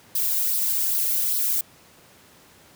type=noise with flanger; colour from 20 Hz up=violet; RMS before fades=-23 dBFS; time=0.15-1.61 s; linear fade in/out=5 ms; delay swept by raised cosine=0.2 to 1.4 ms; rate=2.5 Hz; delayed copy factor=+0.5; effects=pink hiss -52 dBFS RMS until 2.75 s + high-pass 100 Hz 12 dB/octave